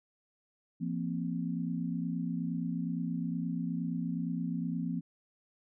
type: chord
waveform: sine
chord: F suspended fourth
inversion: none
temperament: equal with one note detuned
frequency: 170.82 / 233.1 / 261.6 Hz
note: F3 / Bb3 / C4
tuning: -38 / 0 / 0 cents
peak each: -34 / -37 / -37 dBFS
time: 0.8-5.01 s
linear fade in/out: 20 ms
effects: none